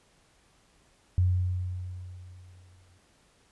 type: tone with exponential decay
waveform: sine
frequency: 90.8 Hz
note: F#2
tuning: 32 cents flat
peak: -19 dBFS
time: 1.18-2.98 s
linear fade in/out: 0 ms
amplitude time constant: 390 ms
effects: pink hiss -64 dBFS RMS until 3.51 s + resampled to 24000 Hz